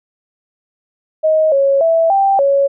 sine tone with pitch steps, 628 / 551 / 658 / 785 / 556 Hz, D#5 / C#5 / E5 / G5 / C#5, +16 / -11 / -3 / +2 / +5 cents, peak -9 dBFS, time 1.23-2.68 s, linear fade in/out 20 ms, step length 290 ms, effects none

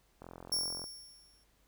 click train, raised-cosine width 1 ms, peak -33 dBFS, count 28, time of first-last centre 0.22-0.841 s, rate 43.5 Hz
sawtooth tone with exponential decay, 5480 Hz, F8, 34 cents flat, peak -26 dBFS, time 0.52-1.44 s, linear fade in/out 5 ms, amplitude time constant 200 ms
effects added 50 Hz sine -70 dBFS peak until 1.67 s + pink hiss -71 dBFS RMS until 1.67 s

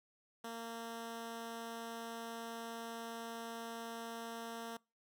10% pulse tone, 229.9 Hz, A#3, 24 cents flat, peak -35 dBFS, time 0.44-4.77 s, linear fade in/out 5 ms, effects noise-tail reverb RT60 0.3 s tail -25 dB re dry

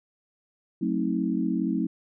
sine chord, F# diminished seventh, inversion none, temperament just, 185 / 222 / 266.4 / 319.7 Hz, F#3 / A3 / C4 / Eb4, 0 / +16 / +31 / +47 cents, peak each -29 dBFS, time 0.81-1.87 s, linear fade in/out 10 ms, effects none

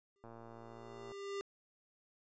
square tone with exponential growth, 398.3 Hz, G4, 28 cents sharp, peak -38 dBFS, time 0.16-1.41 s, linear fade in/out 0 ms, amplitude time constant 270 ms
click train, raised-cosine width 1 ms, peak -39 dBFS, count 102, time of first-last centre 0.24-1.118 s, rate 115 Hz
effects resampled to 16000 Hz

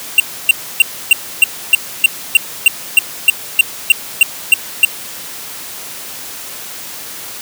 square tone bursts, 2759 Hz, F7, 22 cents flat, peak -3 dBFS, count 16, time 0.18-4.85 s, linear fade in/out 2 ms, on 20 ms, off 290 ms, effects white hiss -28 dBFS RMS until 7.41 s + high-pass 100 Hz 12 dB/octave

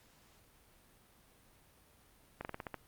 slowing click train, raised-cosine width 0.5 ms, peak -25 dBFS, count 7, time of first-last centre 2.41-2.743 s, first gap 39 ms, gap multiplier 1.14, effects pink hiss -65 dBFS RMS until 2.87 s + Opus 48 kbps

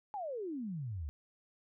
sine exponential sweep, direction down, 863 to 67.7 Hz, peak -37 dBFS, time 0.14-1.09 s, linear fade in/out 0 ms, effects none

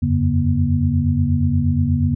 sine tone cluster, 85.7 / 94.1 / 140.9 / 239.9 Hz, F2 / F#2 / C#3 / A#3, -32 / +30 / +29 / +50 cents, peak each -20 dBFS, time 0.02-2.15 s, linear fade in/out 10 ms, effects none

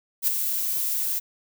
violet noise with ADSR envelope, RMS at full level -19 dBFS, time 0.22-1.2 s, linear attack 58 ms, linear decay 7 ms, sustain -7 dB, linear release 22 ms, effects none

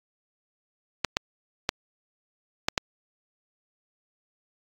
clicks, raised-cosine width 0.2 ms, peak -5 dBFS, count 5, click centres 1.047 / 1.169 / 1.691 / 2.685 / 2.778 s, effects AAC 64 kbps

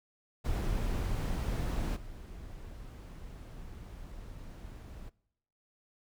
brown noise with level steps, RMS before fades -32 / -46 dBFS, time 0.44-5.1 s, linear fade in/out 20 ms, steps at 1.95 s, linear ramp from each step 20 ms, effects noise-tail reverb RT60 0.8 s tail -23 dB re dry

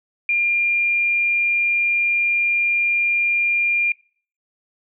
sine tone, 2400 Hz, D7, 37 cents sharp, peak -16 dBFS, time 0.29-3.92 s, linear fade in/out 2 ms, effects noise-tail reverb RT60 0.5 s tail -24 dB re dry

